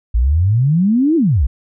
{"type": "exponential two-way sweep", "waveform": "sine", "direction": "up then down", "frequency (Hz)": [53.5, 342.9, 53.5], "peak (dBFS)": -10, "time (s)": [0.14, 1.47], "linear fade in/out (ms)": 10, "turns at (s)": 1.16, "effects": []}